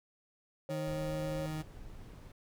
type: tone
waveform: 30% pulse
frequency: 155.5 Hz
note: D#3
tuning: 1 cent flat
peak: -34 dBFS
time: 0.69-1.63 s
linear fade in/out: 20 ms
type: tone with vibrato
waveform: sine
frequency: 540 Hz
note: C#5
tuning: 45 cents flat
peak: -37 dBFS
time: 0.69-1.46 s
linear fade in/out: 0 ms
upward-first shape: triangle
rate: 7.2 Hz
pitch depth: 28 cents each way
type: noise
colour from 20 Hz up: brown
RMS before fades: -48 dBFS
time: 0.87-2.32 s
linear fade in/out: 5 ms
effects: none